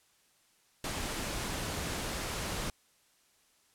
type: noise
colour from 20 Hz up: pink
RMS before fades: -36 dBFS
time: 0.84-2.7 s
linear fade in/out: 2 ms
effects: white hiss -68 dBFS RMS until 3.74 s + low-pass 11000 Hz 12 dB/octave